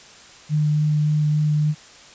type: tone with vibrato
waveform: sine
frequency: 151 Hz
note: D3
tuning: 48 cents sharp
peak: -16 dBFS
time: 0.49-1.75 s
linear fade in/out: 50 ms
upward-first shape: sine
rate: 3.5 Hz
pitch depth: 9 cents each way
effects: white hiss -45 dBFS RMS until 2.14 s + resampled to 16000 Hz